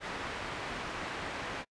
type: low-pass noise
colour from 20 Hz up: white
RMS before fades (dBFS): -39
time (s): 0-1.65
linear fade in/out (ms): 50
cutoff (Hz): 1900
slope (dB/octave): 12
effects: noise-tail reverb RT60 0.1 s tail -26 dB re dry + resampled to 22050 Hz